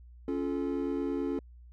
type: chord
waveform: triangle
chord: Db augmented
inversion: none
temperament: just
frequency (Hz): 277.2 / 346.5 / 433.1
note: Db4 / F4 / A4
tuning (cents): 0 / -14 / -27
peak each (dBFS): -30 / -33 / -34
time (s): 0.28-1.39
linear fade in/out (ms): 2
effects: added 60 Hz sine -49 dBFS peak until 1.72 s